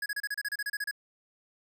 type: tone bursts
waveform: square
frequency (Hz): 1670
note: G#6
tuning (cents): +9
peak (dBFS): -31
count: 13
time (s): 0.02-0.912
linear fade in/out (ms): 5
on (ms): 40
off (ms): 31
effects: none